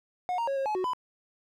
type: tone with pitch steps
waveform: triangle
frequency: 725 / 931 / 549 / 540 / 851 / 370.3 / 1002 Hz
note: F#5 / A#5 / C#5 / C#5 / G#5 / F#4 / B5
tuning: -35 / -2 / -17 / -45 / +42 / +1 / +25 cents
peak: -25 dBFS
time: 0.29-0.934 s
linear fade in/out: 0 ms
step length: 92 ms
effects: none